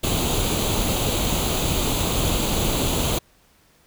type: noise with comb filter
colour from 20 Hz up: pink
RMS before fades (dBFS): -22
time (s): 0.03-3.19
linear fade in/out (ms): 10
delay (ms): 0.28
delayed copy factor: +0.65
effects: pink hiss -58 dBFS RMS until 3.86 s